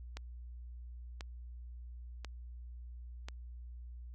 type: click train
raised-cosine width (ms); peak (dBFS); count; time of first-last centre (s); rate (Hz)
0.2; -26; 4; 0.17-3.285; 0.963
effects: added 60 Hz sine -45 dBFS peak until 4.14 s